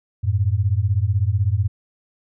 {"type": "beating tone pair", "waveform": "sine", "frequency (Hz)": [91.8, 107.8], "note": ["F#2", "A2"], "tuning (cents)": [-13, -35], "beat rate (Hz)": 16, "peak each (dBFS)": -19, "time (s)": [0.23, 1.68], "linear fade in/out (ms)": 20, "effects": []}